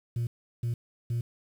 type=tone bursts; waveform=sine; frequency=118.3 Hz; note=A#2; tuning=26 cents sharp; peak=-24 dBFS; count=3; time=0.16-1.21 s; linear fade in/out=5 ms; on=110 ms; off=360 ms; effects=tanh soft clip ceiling -26 dBFS + 9-bit